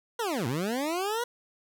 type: linear two-way sweep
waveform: 20% pulse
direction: down then up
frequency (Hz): 490.6 to 110 to 490.6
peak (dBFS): -23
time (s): 0.19-1.24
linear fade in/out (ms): 5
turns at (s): 0.47
effects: none